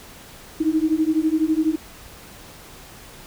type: beating tone pair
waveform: sine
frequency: 309.3 / 321.3 Hz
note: D#4 / E4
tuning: -10 / -44 cents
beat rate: 12 Hz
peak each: -20 dBFS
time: 0.6-1.76 s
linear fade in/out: 10 ms
effects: pink hiss -43 dBFS RMS until 3.26 s